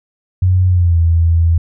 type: tone with pitch glide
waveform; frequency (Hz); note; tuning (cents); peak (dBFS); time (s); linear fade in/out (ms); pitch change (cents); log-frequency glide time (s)
sine; 91.9 to 83.3; F#2 to E2; -11 to +19; -8; 0.42-1.58; 5; -170; 0.68-0.98
effects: none